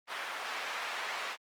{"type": "band-pass noise", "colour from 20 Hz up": "white", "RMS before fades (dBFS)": -38, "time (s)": [0.07, 1.37], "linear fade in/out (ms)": 50, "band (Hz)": [740, 2100], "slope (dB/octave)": 12, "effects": ["Opus 24 kbps"]}